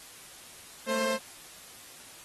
sawtooth tone pair together, 222.8 / 528.6 Hz, A3 / C5, +22 / +18 cents, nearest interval octave + minor third, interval 1496 cents, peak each -29 / -24 dBFS, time 0.86-1.19 s, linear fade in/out 50 ms, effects white hiss -49 dBFS RMS until 2.24 s + AAC 32 kbps

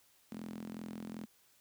sawtooth tone with high-pass filter, 42.6 Hz, F1, 42 cents flat, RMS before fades -45 dBFS, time 0.31-1.26 s, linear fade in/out 10 ms, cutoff 220 Hz, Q 6, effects white hiss -68 dBFS RMS until 1.6 s

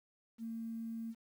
sine tone, 227.1 Hz, A#3, 45 cents flat, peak -39 dBFS, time 0.38-1.15 s, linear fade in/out 50 ms, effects 11-bit

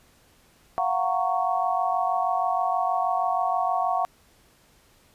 sine chord, Gb major seventh, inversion third, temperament just, 693.7 / 740 / 925 / 1110 Hz, F5 / Gb5 / Bb5 / Db6, -12 / 0 / -14 / +2 cents, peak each -27 / -25 / -31 / -28 dBFS, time 0.78-4.05 s, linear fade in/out 0 ms, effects pink hiss -59 dBFS RMS until 5.14 s + resampled to 32000 Hz

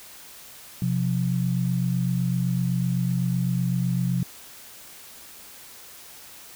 sine tone pair together, 128.7 / 176.6 Hz, C3 / F3, -28 / +20 cents, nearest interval perfect fourth, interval 548 cents, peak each -24 dBFS, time 0.82-4.23 s, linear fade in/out 2 ms, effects white hiss -45 dBFS RMS until 6.55 s

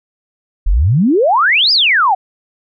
sine exponential two-way sweep, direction up then down, 36 to 5190 to 716 Hz, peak -8 dBFS, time 0.66-2.15 s, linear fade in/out 10 ms, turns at 1.72 s, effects none

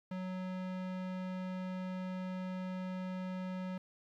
square tone with low-pass filter, 185 Hz, F#3, in tune, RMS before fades -40 dBFS, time 0.11-3.78 s, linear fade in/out 5 ms, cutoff 3000 Hz, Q 0.59, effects 12-bit

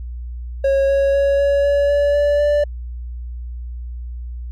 triangle tone with pitch steps, 547 / 552.4 / 557.8 / 563.4 / 568.9 / 574.5 / 580.2 / 585.9 Hz, C#5 / C#5 / C#5 / C#5 / C#5 / D5 / D5 / D5, -23 / -6 / +11 / +28 / +45 / -38 / -21 / -4 cents, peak -11 dBFS, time 0.64-2.64 s, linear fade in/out 5 ms, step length 250 ms, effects added 60 Hz sine -26 dBFS peak until 4.51 s

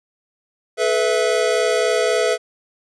square chord, A suspended second, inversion none, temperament equal with one note detuned, 430.2 / 493.9 / 659.3 Hz, A4 / B4 / E5, -39 / 0 / 0 cents, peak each -21 dBFS, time 0.77-2.38 s, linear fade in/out 50 ms, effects resampled to 22050 Hz

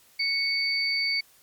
sine tone pair together, 2217 / 4574 Hz, C#7 / D8, 0 / -47 cents, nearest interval octave + minor second, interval 1253 cents, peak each -26 dBFS, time 0.19-1.21 s, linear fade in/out 10 ms, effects white hiss -58 dBFS RMS until 1.42 s + MP3 96 kbps

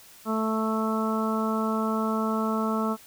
harmonic tone, 220 Hz, A3, in tune, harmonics 1 / 2 / 3 / 4 / 5 / 6, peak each -26 / -32 / -34 / -36 / -33 / -32 dBFS, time 0.25-2.97 s, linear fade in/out 50 ms, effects white hiss -51 dBFS RMS until 3.06 s

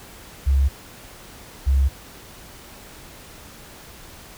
sine tone pair in turn, 68.3 / 67.63 Hz, C#2 / C#2, -25 / -42 cents, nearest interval unison, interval 17 cents, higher first, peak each -14 dBFS, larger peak neither, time 0.46-0.69 / 1.66-1.89 s, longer neither, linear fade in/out 20 ms, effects pink hiss -43 dBFS RMS until 4.37 s

